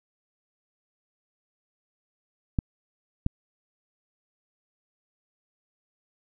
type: clicks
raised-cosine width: 5 ms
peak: -11 dBFS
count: 2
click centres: 2.588 / 3.264 s
effects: none